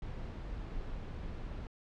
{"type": "noise", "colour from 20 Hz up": "brown", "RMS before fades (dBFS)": -41, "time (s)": [0.02, 1.67], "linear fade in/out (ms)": 2, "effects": ["low-pass 4000 Hz 12 dB/octave"]}